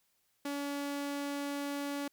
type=tone; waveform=sawtooth; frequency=284.2 Hz; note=C#4; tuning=43 cents sharp; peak=-31 dBFS; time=0.45-2.08 s; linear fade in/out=5 ms; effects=white hiss -75 dBFS RMS until 2.12 s